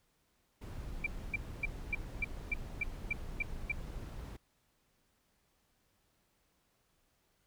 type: noise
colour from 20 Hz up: brown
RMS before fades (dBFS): -43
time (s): 0.61-4.37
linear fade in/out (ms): 10
type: tone bursts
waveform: sine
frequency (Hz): 2350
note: D7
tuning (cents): +1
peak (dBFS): -30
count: 10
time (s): 1.04-3.72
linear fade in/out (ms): 5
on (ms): 25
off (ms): 270
effects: pink hiss -75 dBFS RMS until 7.46 s